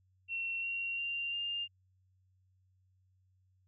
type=tone with pitch steps; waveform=sine; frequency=2720 / 2748 / 2777 / 2806 Hz; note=F7 / F7 / F7 / F7; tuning=-46 / -29 / -10 / +8 cents; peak=-34 dBFS; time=0.28-1.68 s; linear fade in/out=50 ms; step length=350 ms; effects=added 93 Hz sine -68 dBFS peak until 3.67 s